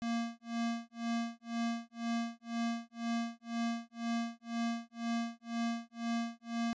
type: tone with tremolo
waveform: square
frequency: 232.5 Hz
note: A#3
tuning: 4 cents flat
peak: -32 dBFS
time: 0.02-6.73 s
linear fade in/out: 0 ms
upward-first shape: sine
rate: 2 Hz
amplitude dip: 100%
effects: resampled to 16000 Hz